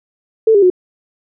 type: tone with pitch steps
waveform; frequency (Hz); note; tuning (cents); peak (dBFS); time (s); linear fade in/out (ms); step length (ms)
sine; 443.6 / 402.1 / 364.5; A4 / G4 / F#4; +14 / +44 / -26; -6; 0.47-0.701; 5; 77
effects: none